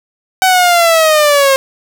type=linear sweep; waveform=sawtooth; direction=down; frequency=759 to 532 Hz; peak=-3 dBFS; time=0.42-1.56 s; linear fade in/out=0 ms; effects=none

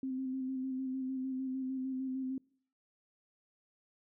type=tone with vibrato; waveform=sine; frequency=261.6 Hz; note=C4; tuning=in tune; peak=-34 dBFS; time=0.03-2.38 s; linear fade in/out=2 ms; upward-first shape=square; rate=6.6 Hz; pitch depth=20 cents each way; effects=noise-tail reverb RT60 0.6 s tail -26 dB re dry

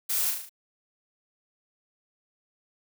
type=noise with echo; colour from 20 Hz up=blue; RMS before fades=-28 dBFS; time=0.09-0.31 s; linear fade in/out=10 ms; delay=37 ms; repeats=5; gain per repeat=-4 dB; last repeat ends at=0.495 s; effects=none

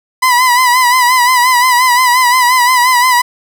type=tone with vibrato; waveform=30% pulse; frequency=996 Hz; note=B5; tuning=14 cents sharp; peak=-4 dBFS; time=0.22-3.22 s; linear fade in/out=10 ms; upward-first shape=sine; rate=5.7 Hz; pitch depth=62 cents each way; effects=none

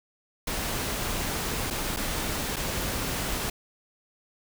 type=noise with dropouts; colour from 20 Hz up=pink; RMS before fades=-30 dBFS; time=0.47-3.5 s; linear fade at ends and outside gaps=5 ms; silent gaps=1.703-1.707 / 1.964-1.969 / 2.561-2.565 s; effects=none

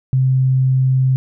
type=tone; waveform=sine; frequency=130.81 Hz; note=C3; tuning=in tune; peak=-11 dBFS; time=0.13-1.16 s; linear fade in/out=0 ms; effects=none

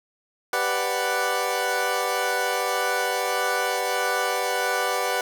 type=chord; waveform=20% pulse; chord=G major seventh; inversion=none; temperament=equal; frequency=392 / 493.9 / 587.3 / 740 Hz; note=G4 / B4 / D5 / F#5; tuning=0 / 0 / 0 / 0 cents; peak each=-26 / -22 / -25 / -22 dBFS; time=0.53-5.21 s; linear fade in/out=2 ms; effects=none

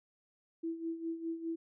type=tone with tremolo; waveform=sine; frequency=329.6 Hz; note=E4; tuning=in tune; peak=-33 dBFS; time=0.63-1.56 s; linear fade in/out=10 ms; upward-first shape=sine; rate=4.9 Hz; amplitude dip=70%; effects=none

